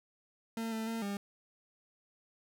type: tone with pitch steps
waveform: 40% pulse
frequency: 226.6 / 222.1 / 227.2 / 200.9 Hz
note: A#3 / A3 / A#3 / G3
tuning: -49 / +16 / -44 / +43 cents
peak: -34 dBFS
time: 0.57-1.17 s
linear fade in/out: 2 ms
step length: 150 ms
effects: none